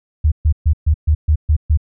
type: tone bursts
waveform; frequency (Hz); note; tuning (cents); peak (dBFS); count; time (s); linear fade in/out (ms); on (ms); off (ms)
sine; 76.4; D#2; -31; -9; 8; 0.24-1.774; 10; 78; 130
effects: none

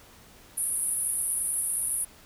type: band-pass noise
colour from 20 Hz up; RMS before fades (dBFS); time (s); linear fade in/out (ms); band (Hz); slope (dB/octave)
pink; -29; 0.57-2.05; 10; 9600 to 11000; 96
effects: pink hiss -53 dBFS RMS until 2.25 s

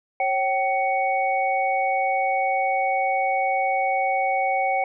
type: tone cluster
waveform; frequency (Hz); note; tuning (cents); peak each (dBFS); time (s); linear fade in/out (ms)
sine; 546 / 768 / 2230; C#5 / G5 / C#7; -26 / -36 / +10; -27 / -21 / -27; 0.2-4.84; 2
effects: none

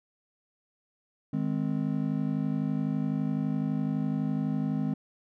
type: chord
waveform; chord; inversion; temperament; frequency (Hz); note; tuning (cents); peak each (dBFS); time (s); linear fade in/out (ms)
triangle; Ab major; second; just; 155.74 / 207.7 / 259.6; Eb3 / Ab3 / C4; +2 / 0 / -13; -29; 1.33-4.94; 5
effects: none

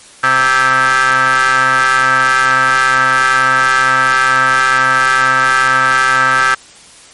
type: ring-modulated tone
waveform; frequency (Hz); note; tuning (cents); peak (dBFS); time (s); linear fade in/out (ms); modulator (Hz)
35% pulse; 130.81; C3; 0; -4; 0.23-6.55; 10; 1440
effects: white hiss -39 dBFS RMS until 7.13 s + MP3 48 kbps

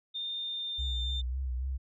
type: tone with pitch glide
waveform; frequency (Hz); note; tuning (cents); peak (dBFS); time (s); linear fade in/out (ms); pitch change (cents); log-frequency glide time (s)
sine; 3623 to 3592; A7 to A7; +50 to +35; -33; 0.14-1.22; 20; -15; 0.4-1.07
type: tone with vibrato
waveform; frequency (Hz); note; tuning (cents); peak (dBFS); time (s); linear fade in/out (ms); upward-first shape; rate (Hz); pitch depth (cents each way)
sine; 64.3; C2; -30; -30; 0.78-1.78; 20; sine; 3.6; 69
effects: tanh soft clip ceiling -23 dBFS

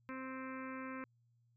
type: harmonic tone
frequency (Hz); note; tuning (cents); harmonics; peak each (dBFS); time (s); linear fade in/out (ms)
261.6; C4; 0; 1 / 2 / 4 / 5 / 6 / 7 / 8 / 9 / 10; -45 / -51 / -50 / -53 / -53 / -57 / -56 / -57 / -62; 0.09-1.04; 0
effects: added 118 Hz sine -70 dBFS peak until 1.56 s

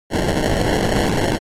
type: noise with sample-and-hold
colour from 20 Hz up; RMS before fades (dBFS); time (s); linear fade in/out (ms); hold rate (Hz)
blue; -18; 0.1-1.39; 50; 1225
effects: low-pass 10000 Hz 12 dB/octave + AAC 48 kbps

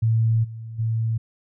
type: tone with level steps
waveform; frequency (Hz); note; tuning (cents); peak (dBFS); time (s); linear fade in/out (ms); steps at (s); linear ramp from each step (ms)
sine; 112.8; A2; +44; -16 / -32 / -20; 0.02-1.18; 10; 0.43 / 0.78; 20
effects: none

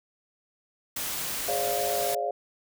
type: noise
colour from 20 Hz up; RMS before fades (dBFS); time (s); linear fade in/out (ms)
white; -32; 0.96-2.15; 5
type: chord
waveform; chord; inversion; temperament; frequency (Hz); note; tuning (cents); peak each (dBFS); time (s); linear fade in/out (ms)
sine; D half-diminished seventh; second; equal with one note detuned; 415.3 / 536.4 / 587.3 / 698.5; Ab4 / C5 / D5 / F5; 0 / +43 / 0 / 0; -34 / -33 / -33 / -29; 1.48-2.31; 5
effects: none

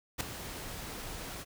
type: noise with ADSR envelope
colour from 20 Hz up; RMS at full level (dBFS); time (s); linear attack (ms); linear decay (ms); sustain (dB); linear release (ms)
pink; -30; 0.18-1.45; 27; 4; -12; 37
effects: none

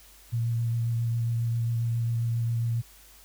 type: tone with vibrato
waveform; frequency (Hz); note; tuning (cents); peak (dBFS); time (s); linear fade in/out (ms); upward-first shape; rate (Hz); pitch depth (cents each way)
sine; 116.54; A#2; 0; -24; 0.32-2.82; 20; triangle; 7.4; 18
effects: added 50 Hz sine -56 dBFS peak until 3.24 s + white hiss -54 dBFS RMS until 3.24 s

